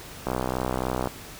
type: click train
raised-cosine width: 1 ms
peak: -12 dBFS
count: 52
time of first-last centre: 0.27-1.073 s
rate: 63.5 Hz
effects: pink hiss -42 dBFS RMS until 1.39 s